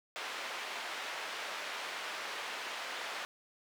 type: band-pass noise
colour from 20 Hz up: white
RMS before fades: -41 dBFS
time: 0.16-3.25 s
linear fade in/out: 0 ms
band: 540 to 2700 Hz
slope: 12 dB/octave
effects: none